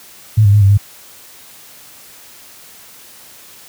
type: tone with pitch steps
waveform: sine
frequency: 108.1 / 100.7 / 104.2 / 98.1 / 101.5 Hz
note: A2 / G2 / G#2 / G2 / G#2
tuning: -30 / +47 / +6 / +2 / -39 cents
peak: -5 dBFS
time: 0.37-0.775 s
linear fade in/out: 10 ms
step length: 81 ms
effects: white hiss -40 dBFS RMS until 3.68 s + high-pass 60 Hz 12 dB/octave